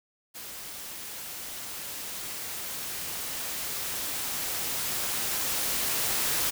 white noise with level ramp, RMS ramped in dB -41 to -27 dBFS, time 0.34-6.51 s, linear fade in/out 20 ms, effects none

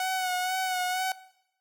sawtooth tone with vibrato, 740 Hz, F#5, in tune, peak -23 dBFS, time 0-1.12 s, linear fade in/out 2 ms, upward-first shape sine, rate 2.1 Hz, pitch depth 32 cents each way, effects noise-tail reverb RT60 0.8 s tail -18 dB re dry

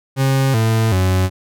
40% pulse tone with pitch steps, 134.6 / 111.88 / 93 Hz, C3 / A2 / F#2, +49 / +29 / +9 cents, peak -12 dBFS, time 0.16-1.3 s, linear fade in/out 50 ms, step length 380 ms, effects none

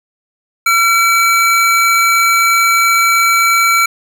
square tone pair together, 1362 / 2291 Hz, F6 / D7, -44 / -44 cents, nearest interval major sixth, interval 900 cents, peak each -12 dBFS, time 0.66-3.86 s, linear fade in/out 5 ms, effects none

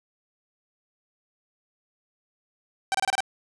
sawtooth tone bursts, 774 Hz, G5, 22 cents flat, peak -18 dBFS, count 6, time 2.92-3.205 s, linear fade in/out 0 ms, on 25 ms, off 27 ms, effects resampled to 24000 Hz + 8-bit

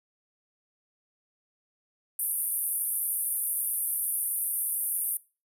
pink band-pass noise, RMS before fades -30 dBFS, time 2.19-5.17 s, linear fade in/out 2 ms, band 9300 to 14000 Hz, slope 96 dB/octave, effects noise-tail reverb RT60 0.3 s tail -20 dB re dry

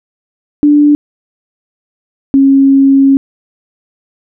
sine tone pair in turn, 293.7 / 272.9 Hz, D4 / C#4, 0 / -27 cents, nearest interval minor second, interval 127 cents, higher first, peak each -3 dBFS, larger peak neither, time 0.63-0.95 / 2.34-3.17 s, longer second, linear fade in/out 0 ms, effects none

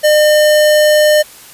square tone, 605 Hz, D#5, 49 cents flat, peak -7 dBFS, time 0.03-1.23 s, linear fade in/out 20 ms, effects white hiss -37 dBFS RMS until 1.53 s + resampled to 32000 Hz

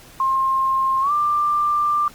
sine tone with pitch glide, 1063 to 1186.3 Hz, C6 to D6, +27 to +17 cents, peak -16 dBFS, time 0.2-2.08 s, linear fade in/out 2 ms, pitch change +190 cents, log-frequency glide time 1.01-1.12 s, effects pink hiss -45 dBFS RMS until 2.14 s + Opus 48 kbps

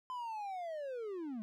triangle linear sweep, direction down, 1025 to 205.7 Hz, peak -37 dBFS, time 0.1-1.42 s, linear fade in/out 0 ms, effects none

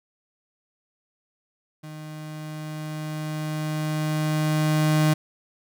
35% pulse tone with level ramp, 154.2 Hz, D#3, 15 cents flat, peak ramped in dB -35 to -15 dBFS, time 1.83-5.14 s, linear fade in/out 10 ms, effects none

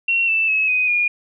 sine tone with pitch steps, 2730 / 2652 / 2577 / 2503 / 2432 Hz, F7 / E7 / E7 / D#7 / D#7, -40 / +10 / -40 / +10 / -40 cents, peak -15 dBFS, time 0.08-1.08 s, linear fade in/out 5 ms, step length 200 ms, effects none

